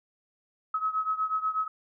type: beating tone pair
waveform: sine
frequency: 1279 / 1287.2 Hz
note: D#6 / E6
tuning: +47 / -42 cents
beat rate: 8.2 Hz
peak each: -28 / -31 dBFS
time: 0.74-1.68 s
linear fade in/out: 5 ms
effects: none